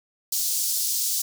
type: high-pass noise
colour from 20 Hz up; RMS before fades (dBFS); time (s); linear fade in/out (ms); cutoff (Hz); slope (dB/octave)
pink; -25; 0.32-1.22; 5; 4900; 24
effects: none